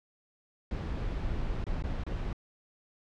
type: noise with dropouts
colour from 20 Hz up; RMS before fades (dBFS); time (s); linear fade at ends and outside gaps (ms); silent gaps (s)
brown; -33; 0.71-2.33; 2; 1.641-1.666 / 1.824-1.838 / 2.037-2.065
effects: low-pass 4000 Hz 12 dB/octave